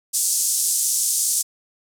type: band-pass noise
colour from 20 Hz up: pink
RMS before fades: -21 dBFS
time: 0.13-1.43 s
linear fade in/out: 20 ms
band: 6400 to 11000 Hz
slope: 24 dB/octave
effects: none